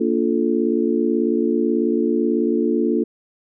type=chord; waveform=sine; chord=Bb major seventh; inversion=none; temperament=just; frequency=233.1 / 291.4 / 349.6 / 437 Hz; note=Bb3 / D4 / F4 / A4; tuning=0 / -13 / +2 / -12 cents; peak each=-21 / -22 / -21 / -23 dBFS; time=0-3.04 s; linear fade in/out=10 ms; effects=none